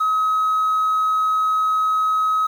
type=tone; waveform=triangle; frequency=1274 Hz; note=D#6; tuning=41 cents sharp; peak=-13 dBFS; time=0-2.47 s; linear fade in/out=10 ms; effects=tanh soft clip ceiling -12 dBFS + 8-bit